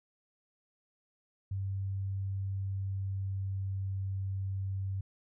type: tone with pitch glide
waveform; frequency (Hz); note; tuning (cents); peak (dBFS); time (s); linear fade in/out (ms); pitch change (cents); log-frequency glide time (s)
sine; 97.2 to 96.58; G2 to G2; -14 to -25; -32; 1.51-5.01; 5; -11; 2.46-3.96
effects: none